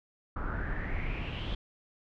brown noise with low-pass filter sweep, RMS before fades -34 dBFS, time 0.36-1.55 s, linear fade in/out 5 ms, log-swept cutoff 1300 to 3400 Hz, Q 6.5, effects none

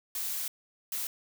blue noise bursts at uneven times, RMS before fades -34 dBFS, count 2, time 0.15-0.48 / 0.92-1.07 s, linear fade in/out 2 ms, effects none

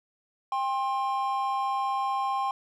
triangle tone pair together, 796.4 / 1061 Hz, G5 / C6, +27 / +24 cents, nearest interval perfect fourth, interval 497 cents, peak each -26 dBFS, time 0.52-2.51 s, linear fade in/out 2 ms, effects tanh soft clip ceiling -17 dBFS

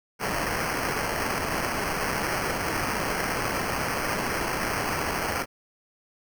white noise with sample-and-hold, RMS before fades -28 dBFS, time 0.19-5.46 s, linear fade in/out 50 ms, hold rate 3675 Hz, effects none

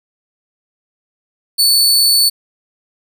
sawtooth tone, 4468 Hz, C#8, 13 cents sharp, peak -6 dBFS, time 1.58-2.3 s, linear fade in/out 20 ms, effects none

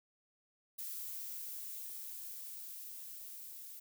violet noise with level ramp, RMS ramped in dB -43 to -50 dBFS, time 0.78-3.8 s, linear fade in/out 10 ms, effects none

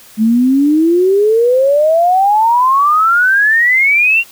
sine exponential sweep, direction up, 213.1 to 2794 Hz, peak -7 dBFS, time 0.17-4.24 s, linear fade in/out 50 ms, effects white hiss -40 dBFS RMS until 4.31 s

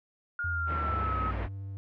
sine tone with pitch glide, 1420 to 1279.8 Hz, F6 to D#6, +28 to +48 cents, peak -30 dBFS, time 0.39-1.31 s, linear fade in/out 2 ms, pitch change -180 cents, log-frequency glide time 0.49-1.17 s
sine linear sweep, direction down, 87.31 to 56.3 Hz, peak -32 dBFS, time 0.44-1.47 s, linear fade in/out 5 ms
pink band-pass noise, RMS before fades -39 dBFS, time 0.66-1.49 s, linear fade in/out 50 ms, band 140 to 2200 Hz, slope 24 dB/octave
triangle tone with vibrato, 98 Hz, G2, in tune, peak -34 dBFS, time 0.89-1.77 s, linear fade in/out 0 ms, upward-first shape sine, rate 14 Hz, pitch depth 11 cents each way
effects none

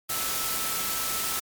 sine tone in noise, 1315 Hz, E6, 5 cents flat, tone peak -37 dBFS, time 0.09-1.4 s, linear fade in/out 10 ms, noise white, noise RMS -29 dBFS, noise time 0.09-1.4 s, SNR -11 dB, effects MP3 96 kbps

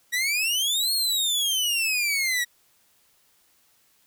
sawtooth exponential two-way sweep, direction up then down, 1900 to 4350 to 1900 Hz, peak -19 dBFS, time 0.12-2.45 s, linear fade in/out 20 ms, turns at 0.93 s, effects white hiss -63 dBFS RMS until 4.06 s

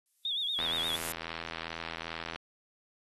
violet noise with exponential growth, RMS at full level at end -31 dBFS, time 0.06-1.12 s, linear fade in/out 0 ms, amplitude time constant 230 ms
sine tone with vibrato, 3517 Hz, A7, 1 cent flat, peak -30 dBFS, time 0.25-0.96 s, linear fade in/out 2 ms, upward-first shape sine, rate 8.5 Hz, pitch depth 110 cents each way
click train, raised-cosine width 0.3 ms, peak -21 dBFS, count 147, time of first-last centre 0.59-2.36 s, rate 82.5 Hz
effects AAC 32 kbps

